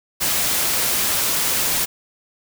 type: noise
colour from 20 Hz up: white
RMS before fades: -20 dBFS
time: 0.2-1.86 s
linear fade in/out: 20 ms
effects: none